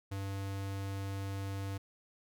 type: tone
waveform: square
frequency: 98 Hz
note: G2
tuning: in tune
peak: -37 dBFS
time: 0.11-1.78 s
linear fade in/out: 10 ms
effects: none